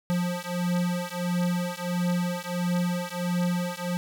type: beating tone pair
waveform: square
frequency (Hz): 176.1 / 177.6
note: F3 / F3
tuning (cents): +15 / +29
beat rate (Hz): 1.5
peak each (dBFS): -29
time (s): 0.1-3.97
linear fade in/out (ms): 0
effects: none